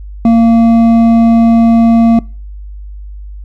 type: tone with hard clipping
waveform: sine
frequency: 229.8 Hz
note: A#3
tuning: 25 cents flat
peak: -5 dBFS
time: 0.25-2.19 s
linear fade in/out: 2 ms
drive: 7 dB
effects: noise-tail reverb RT60 0.4 s tail -25 dB re dry + added 50 Hz sine -24 dBFS peak until 3.44 s